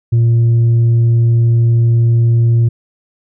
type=tone with tanh clipping; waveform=sine; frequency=116.54 Hz; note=A#2; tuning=in tune; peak=-8 dBFS; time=0.12-2.69 s; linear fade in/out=10 ms; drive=2 dB; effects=none